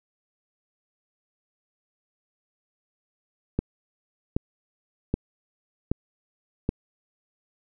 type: click train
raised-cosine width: 3 ms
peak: -10 dBFS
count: 5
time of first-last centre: 3.59-6.691 s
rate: 1.29 Hz
effects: none